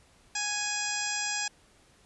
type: harmonic tone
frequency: 830.6 Hz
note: G#5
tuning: in tune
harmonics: 1 / 2 / 3 / 4 / 5 / 6 / 7 / 8 / 9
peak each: -39 / -36 / -37 / -41 / -46 / -37 / -39 / -41 / -35 dBFS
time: 0.35-1.48 s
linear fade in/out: 5 ms
effects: pink hiss -61 dBFS RMS until 2.05 s + resampled to 24000 Hz